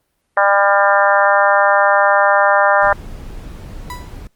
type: harmonic tone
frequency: 200 Hz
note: G3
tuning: 35 cents sharp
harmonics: 3 / 4 / 5 / 6 / 7 / 8 / 9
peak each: -15 / -16 / -17 / -18 / -18 / -19 / -20 dBFS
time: 0.37-2.93 s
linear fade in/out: 2 ms
type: noise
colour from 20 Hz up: brown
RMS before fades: -31 dBFS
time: 2.82-4.27 s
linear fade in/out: 0 ms
type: tone with exponential decay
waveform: 35% pulse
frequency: 987.8 Hz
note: B5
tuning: in tune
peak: -22 dBFS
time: 3.9-4.19 s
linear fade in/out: 1 ms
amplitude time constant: 62 ms
effects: pink hiss -67 dBFS RMS until 4.35 s + Opus 32 kbps